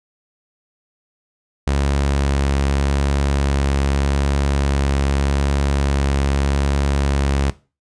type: tone with vibrato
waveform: sawtooth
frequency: 69.6 Hz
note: C#2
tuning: 8 cents sharp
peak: -12 dBFS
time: 1.67-7.5 s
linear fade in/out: 0 ms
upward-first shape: triangle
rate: 0.83 Hz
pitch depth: 9 cents each way
effects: noise-tail reverb RT60 0.3 s tail -17 dB re dry + resampled to 22050 Hz